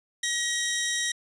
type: tone pair together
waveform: 15% pulse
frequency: 1901 / 3155 Hz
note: A#6 / G7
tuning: +33 / +10 cents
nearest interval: major sixth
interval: 877 cents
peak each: -20 / -27 dBFS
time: 0.23-1.12 s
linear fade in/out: 5 ms
effects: resampled to 24000 Hz